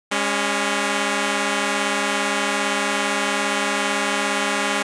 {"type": "tone pair together", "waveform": "5% pulse", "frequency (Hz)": [204.1, 278], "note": ["G#3", "C#4"], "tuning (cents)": [-30, 5], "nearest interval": "perfect fourth", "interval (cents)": 535, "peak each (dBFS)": -11, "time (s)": [0.11, 4.83], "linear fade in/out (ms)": 10, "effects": ["resampled to 22050 Hz"]}